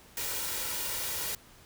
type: noise with comb filter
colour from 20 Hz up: white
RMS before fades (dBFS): -34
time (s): 0.17-1.35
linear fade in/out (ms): 2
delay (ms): 2.1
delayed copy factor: +0.5
effects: pink hiss -56 dBFS RMS until 1.65 s